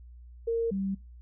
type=tone pair in turn; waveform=sine; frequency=460.4 / 194.3 Hz; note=A#4 / G3; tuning=-22 / -15 cents; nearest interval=octave + minor third; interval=1493 cents; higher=first; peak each=-25 / -28 dBFS; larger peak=first; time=0.47-0.71 / 0.71-0.95 s; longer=neither; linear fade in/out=10 ms; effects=noise-tail reverb RT60 0.3 s tail -25 dB re dry + added 60 Hz sine -46 dBFS peak until 1.21 s